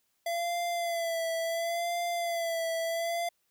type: tone with vibrato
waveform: square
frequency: 676 Hz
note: E5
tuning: 43 cents sharp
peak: -30 dBFS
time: 0.26-3.29 s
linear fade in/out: 5 ms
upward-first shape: sine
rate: 0.71 Hz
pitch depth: 45 cents each way
effects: white hiss -75 dBFS RMS until 3.5 s